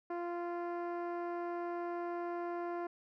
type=tone with low-pass filter; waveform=10% pulse; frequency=346.8 Hz; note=F4; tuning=12 cents flat; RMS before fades=-39 dBFS; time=0.1-2.87 s; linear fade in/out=5 ms; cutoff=790 Hz; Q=0.6; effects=none